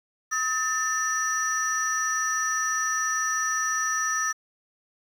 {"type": "tone cluster", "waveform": "sine", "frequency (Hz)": [1275, 1783, 5840], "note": ["D#6", "A6", "F#8"], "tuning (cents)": [42, 22, -24], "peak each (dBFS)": -27, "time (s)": [0.31, 4.33], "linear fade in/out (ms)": 20, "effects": ["tanh soft clip ceiling -17 dBFS", "8-bit"]}